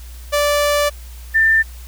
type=tone pair in turn; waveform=sawtooth / sine; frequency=584 / 1787.8 Hz; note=D5 / A6; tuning=-10 / +27 cents; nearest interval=octave + perfect fifth; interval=1937 cents; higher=second; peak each=-10 dBFS; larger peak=neither; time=0.32-0.9 / 1.34-1.63 s; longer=first; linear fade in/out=20 ms; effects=added 60 Hz sine -32 dBFS peak until 1.87 s + white hiss -44 dBFS RMS until 1.87 s